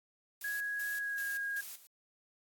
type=noise with tremolo; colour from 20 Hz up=blue; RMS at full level=-45 dBFS; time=0.41-1.87 s; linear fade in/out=2 ms; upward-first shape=square; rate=2.6 Hz; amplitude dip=75%
type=tone with pitch glide; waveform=sine; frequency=1661.2 to 1632.7 Hz; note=G#6 to G#6; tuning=0 to -30 cents; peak=-34 dBFS; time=0.44-1.61 s; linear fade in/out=5 ms; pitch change=-30 cents; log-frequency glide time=0.99-1.28 s
effects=AAC 64 kbps